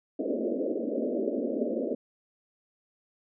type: band-pass noise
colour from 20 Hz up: pink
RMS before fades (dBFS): -30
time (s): 0.19-1.95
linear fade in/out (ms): 5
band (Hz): 220 to 620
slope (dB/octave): 96
effects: none